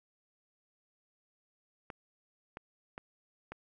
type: clicks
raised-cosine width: 0.5 ms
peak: -27 dBFS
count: 4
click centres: 1.902 / 2.571 / 2.979 / 3.52 s
effects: none